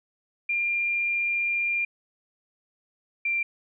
sine tone pair in turn, 2395 / 2367 Hz, D7 / D7, +33 / +13 cents, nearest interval unison, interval 20 cents, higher first, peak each -23 dBFS, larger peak neither, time 0.49-1.85 / 3.25-3.43 s, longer first, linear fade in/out 5 ms, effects none

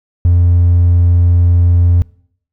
triangle tone, 87.31 Hz, F2, in tune, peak -3 dBFS, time 0.25-2.02 s, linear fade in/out 0 ms, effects noise-tail reverb RT60 0.6 s tail -24 dB re dry + tanh soft clip ceiling -1 dBFS

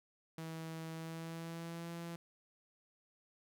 sawtooth tone with pitch glide, 162 to 169.17 Hz, E3 to E3, -30 to +45 cents, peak -39 dBFS, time 0.38-2.16 s, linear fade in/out 2 ms, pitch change +75 cents, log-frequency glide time 0.93-1.93 s, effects none

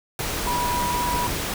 sine tone in noise, 975 Hz, B5, 23 cents flat, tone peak -23 dBFS, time 0.47-1.27 s, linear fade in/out 2 ms, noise pink, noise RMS -27 dBFS, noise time 0.19-1.54 s, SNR +1 dB, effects none

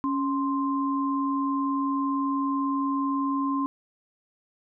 sine tone pair together, 277.3 / 1047 Hz, C#4 / C6, +1 / +1 cents, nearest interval octave + major seventh, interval 2300 cents, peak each -25 / -28 dBFS, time 0.04-3.66 s, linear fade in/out 0 ms, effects none

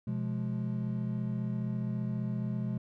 triangle chord, F diminished, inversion second, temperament just, 125.72 / 174.61 / 209.5 Hz, Cb3 / F3 / Ab3, +31 / 0 / +15 cents, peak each -32 / -36 / -33 dBFS, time 0.07-2.78 s, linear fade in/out 5 ms, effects none

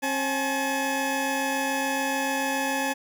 20% pulse tone pair together, 269.1 / 854.3 Hz, C4 / G#5, +49 / +49 cents, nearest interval octave + minor sixth, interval 2000 cents, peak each -23 / -22 dBFS, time 0.02-2.94 s, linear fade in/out 20 ms, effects none

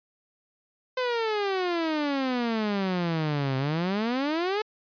sawtooth exponential two-way sweep, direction down then up, 516 to 130.2 to 438 Hz, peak -21 dBFS, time 0.97-4.62 s, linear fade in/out 5 ms, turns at 3.57 s, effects resampled to 11025 Hz

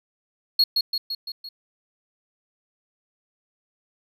triangle tone with echo, 4313 Hz, C#8, 48 cents flat, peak -13 dBFS, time 0.59-0.64 s, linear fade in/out 5 ms, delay 170 ms, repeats 5, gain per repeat -4 dB, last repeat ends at 1.49 s, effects none

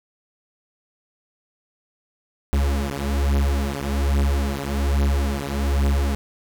45% pulse beating tone pair, 69.3 / 70.5 Hz, C#2 / C#2, 0 / +30 cents, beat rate 1.2 Hz, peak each -22 dBFS, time 2.53-6.15 s, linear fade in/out 0 ms, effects 9-bit

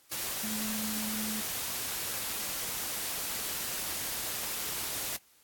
sine tone in noise, 215.9 Hz, A3, 33 cents flat, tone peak -35 dBFS, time 0.43-1.41 s, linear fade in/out 10 ms, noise white, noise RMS -35 dBFS, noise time 0.11-5.17 s, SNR -3 dB, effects white hiss -63 dBFS RMS until 5.43 s + AAC 64 kbps

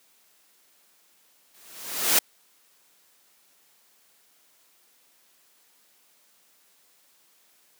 white noise with exponential growth, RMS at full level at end -17 dBFS, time 1.54-2.19 s, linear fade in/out 5 ms, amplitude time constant 140 ms, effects white hiss -62 dBFS RMS until 7.79 s + high-pass 200 Hz 12 dB/octave

